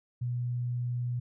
sine tone, 122.2 Hz, B2, 18 cents flat, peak -29 dBFS, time 0.21-1.2 s, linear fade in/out 10 ms, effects none

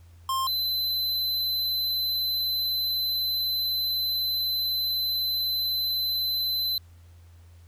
square tone pair in turn, 1059 / 4042 Hz, C6 / B7, +21 / +39 cents, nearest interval octave + major seventh, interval 2318 cents, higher second, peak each -25 dBFS, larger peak neither, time 0.29-0.47 / 0.47-6.78 s, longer second, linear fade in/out 2 ms, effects added 85 Hz sine -48 dBFS peak until 7.67 s + pink hiss -63 dBFS RMS until 7.67 s

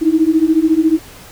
sine beating tone pair, 311.1 / 325.1 Hz, D#4 / E4, 0 / -24 cents, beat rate 14 Hz, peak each -13 / -12 dBFS, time 0.01-0.99 s, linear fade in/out 20 ms, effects pink hiss -38 dBFS RMS until 1.31 s

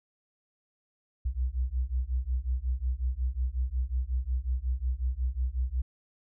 sine beating tone pair, 60.3 / 65.8 Hz, B1 / C2, -41 / +10 cents, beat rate 5.5 Hz, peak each -30 dBFS, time 1.25-5.82 s, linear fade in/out 10 ms, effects none

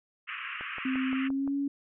white band-pass noise, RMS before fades -38 dBFS, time 0.27-1.29 s, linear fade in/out 20 ms, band 1100 to 2900 Hz, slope 96 dB/octave
click train, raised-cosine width 1 ms, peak -29 dBFS, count 6, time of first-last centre 0.61-1.477 s, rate 5.77 Hz
sine tone with pitch glide, 261.6 to 280.4 Hz, C4 to C#4, 0 to +20 cents, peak -27 dBFS, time 0.85-1.68 s, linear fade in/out 5 ms, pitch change +120 cents, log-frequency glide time 1.11-1.56 s
effects none

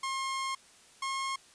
sawtooth tone pair in turn, 1070 / 1077.4 Hz, C6 / C#6, +38 / -50 cents, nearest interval unison, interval 12 cents, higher second, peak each -28 dBFS, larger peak neither, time 0.03-0.55 / 1.02-1.36 s, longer first, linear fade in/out 5 ms, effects white hiss -58 dBFS RMS until 1.54 s + resampled to 22050 Hz

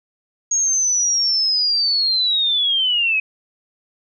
sine linear sweep, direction down, 6610 to 2518 Hz, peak -15 dBFS, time 0.51-3.2 s, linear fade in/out 5 ms, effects none

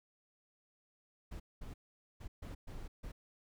brown noise bursts at uneven times, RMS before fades -45 dBFS, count 6, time 1.31-1.4 / 1.61-1.74 / 2.2-2.28 / 2.42-2.55 / 2.67-2.88 / 3.03-3.12 s, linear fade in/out 10 ms, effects none

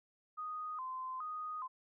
sine tone with vibrato, 1133 Hz, C#6, 37 cents sharp, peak -39 dBFS, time 0.37-1.68 s, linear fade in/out 20 ms, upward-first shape square, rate 1.2 Hz, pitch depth 160 cents each way, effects none

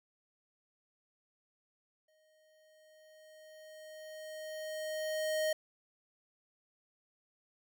square tone with exponential growth, 623 Hz, D#5, 2 cents sharp, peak -30 dBFS, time 2.08-5.53 s, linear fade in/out 5 ms, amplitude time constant 750 ms, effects none

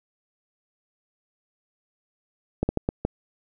slowing click train, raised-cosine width 2 ms, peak -9 dBFS, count 5, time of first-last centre 2.63-3.05 s, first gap 60 ms, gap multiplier 1.39, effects none

